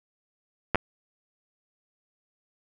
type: clicks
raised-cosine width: 0.5 ms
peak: -7 dBFS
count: 2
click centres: 0.747 / 0.756 s
effects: none